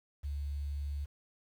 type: tone with quantisation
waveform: sine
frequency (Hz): 71.6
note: D2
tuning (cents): -43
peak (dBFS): -34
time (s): 0.23-1.06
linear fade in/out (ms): 20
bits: 10
effects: none